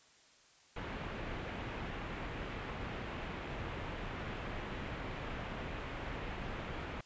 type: low-pass noise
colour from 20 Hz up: pink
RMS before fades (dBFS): -42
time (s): 0.76-7.01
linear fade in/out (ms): 5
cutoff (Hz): 2900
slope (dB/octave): 24
effects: white hiss -64 dBFS RMS until 7.05 s + resampled to 16000 Hz